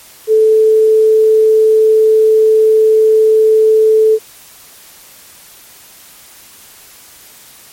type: tone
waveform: sine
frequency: 437.1 Hz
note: A4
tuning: 11 cents flat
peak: -5 dBFS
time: 0.27-4.19 s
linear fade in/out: 50 ms
effects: white hiss -39 dBFS RMS until 7.72 s + MP3 64 kbps